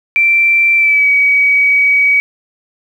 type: tone with pitch glide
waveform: sine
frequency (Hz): 2347 to 2267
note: D7 to C#7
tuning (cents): -2 to +38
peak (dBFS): -7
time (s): 0.16-2.2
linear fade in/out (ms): 0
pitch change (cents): -60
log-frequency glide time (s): 0.76-1.09
effects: 7-bit